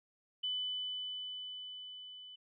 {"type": "tone with level ramp", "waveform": "sine", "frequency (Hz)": 3000, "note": "F#7", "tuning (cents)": 23, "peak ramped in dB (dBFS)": [-33, -49], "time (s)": [0.43, 2.36], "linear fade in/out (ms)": 10, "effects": []}